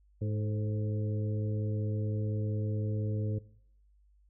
harmonic tone with a mistuned harmonic, 105.7 Hz, G#2, 31 cents sharp, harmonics 1 / 2 / 3 / 4 / 5, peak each -30 / -40 / -43 / -43 / -46 dBFS, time 0.21-3.39 s, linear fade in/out 10 ms, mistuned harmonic 4, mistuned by +40 cents, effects noise-tail reverb RT60 0.7 s tail -20 dB re dry + added 50 Hz sine -61 dBFS peak until 4.29 s

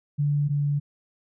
sine tone pair in turn, 145.3 / 144.38 Hz, D3 / D3, -18 / -29 cents, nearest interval unison, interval 11 cents, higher first, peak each -20 / -21 dBFS, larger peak first, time 0.18-0.49 / 0.49-0.8 s, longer neither, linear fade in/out 20 ms, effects none

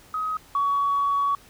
sine tone pair in turn, 1264 / 1126.1 Hz, D#6 / C#6, +27 / +27 cents, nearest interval major second, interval 200 cents, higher first, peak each -24 / -19 dBFS, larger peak second, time 0.14-0.37 / 0.55-1.35 s, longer second, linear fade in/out 2 ms, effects tanh soft clip ceiling -15 dBFS + pink hiss -52 dBFS RMS until 1.49 s

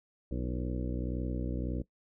harmonic tone with a mistuned harmonic, 61.74 Hz, B1, in tune, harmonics 1 / 2 / 3 / 4 / 5 / 6 / 7 / 8 / 9, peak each -35 / -39 / -41 / -40 / -41 / -47 / -48 / -46 / -49 dBFS, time 0.31-1.82 s, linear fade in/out 5 ms, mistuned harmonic 6, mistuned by -84 cents, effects noise-tail reverb RT60 0.1 s tail -19 dB re dry

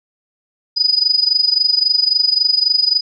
sine tone with amplitude modulation, 4964 Hz, D#8, 5 cents flat, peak -8 dBFS, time 0.76-3.01 s, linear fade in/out 20 ms, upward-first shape sine, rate 23.7 Hz, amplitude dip 85%, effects none

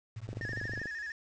sine tone with tremolo, 110 Hz, A2, in tune, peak -36 dBFS, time 0.16-0.8 s, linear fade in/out 5 ms, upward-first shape sine, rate 15 Hz, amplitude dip 90%
click train, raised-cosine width 2 ms, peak -28 dBFS, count 15, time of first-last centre 0.29-0.857 s, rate 24.7 Hz
triangle tone with vibrato, 1751 Hz, A6, 9 cents flat, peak -35 dBFS, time 0.41-1.12 s, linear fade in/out 2 ms, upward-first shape square, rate 13 Hz, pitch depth 64 cents each way
effects resampled to 16000 Hz + 9-bit

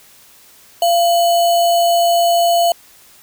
sine tone with sample-and-hold, 687 Hz, F5, 29 cents flat, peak -10 dBFS, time 0.82-2.72 s, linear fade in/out 2 ms, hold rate 3675 Hz, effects white hiss -46 dBFS RMS until 3.22 s

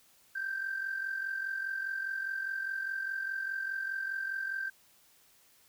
sine tone with amplitude modulation, 1568 Hz, G6, in tune, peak -29 dBFS, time 0.35-4.7 s, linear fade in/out 10 ms, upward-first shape sine, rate 44.9 Hz, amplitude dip 65%, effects tanh soft clip ceiling -27 dBFS + white hiss -64 dBFS RMS until 5.68 s

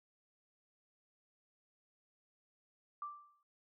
sine tone with exponential decay, 1174.7 Hz, D6, in tune, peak -38 dBFS, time 3.02-3.43 s, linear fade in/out 2 ms, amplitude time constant 88 ms, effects noise-tail reverb RT60 0.3 s tail -22 dB re dry

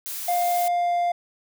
blue noise, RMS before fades -32 dBFS, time 0.06-0.68 s, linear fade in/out 0 ms
triangle tone with pitch glide, 704 to 699.1 Hz, F5 to F5, +14 to +2 cents, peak -18 dBFS, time 0.28-1.12 s, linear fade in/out 5 ms, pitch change -12 cents, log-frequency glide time 0.61-0.93 s
effects none

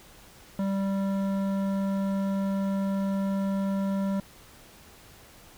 triangle tone with hard clipping, 195.5 Hz, G3, 4 cents flat, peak -27 dBFS, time 0.59-4.2 s, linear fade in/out 2 ms, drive 16 dB, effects pink hiss -52 dBFS RMS until 5.57 s

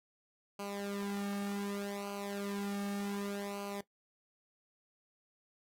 sawtooth tone with flanger, 201.1 Hz, G3, 44 cents sharp, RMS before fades -39 dBFS, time 0.59-3.81 s, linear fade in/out 5 ms, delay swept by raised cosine 0.55 to 2.05 ms, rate 0.66 Hz, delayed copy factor -0.85, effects noise-tail reverb RT60 0.1 s tail -19 dB re dry + AAC 64 kbps

